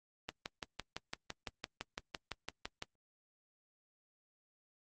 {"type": "click train", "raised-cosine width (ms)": 0.2, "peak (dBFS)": -21, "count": 16, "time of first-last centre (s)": [0.29, 2.824], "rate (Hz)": 5.92, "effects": ["Opus 32 kbps"]}